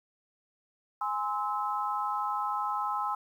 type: chord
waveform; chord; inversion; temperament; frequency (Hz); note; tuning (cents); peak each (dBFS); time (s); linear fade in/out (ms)
sine; Ab augmented; none; just; 830.6 / 1038.3 / 1297.8; Ab5 / C6 / E6; 0 / -14 / -27; -33; 1.01-3.15; 5
effects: 10-bit